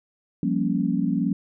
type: chord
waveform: sine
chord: G half-diminished seventh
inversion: third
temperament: equal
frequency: 174.61 / 196 / 233.1 / 277.2 Hz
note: F3 / G3 / Bb3 / Db4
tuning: 0 / 0 / 0 / 0 cents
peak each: -26 dBFS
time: 0.43-1.33 s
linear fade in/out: 2 ms
effects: none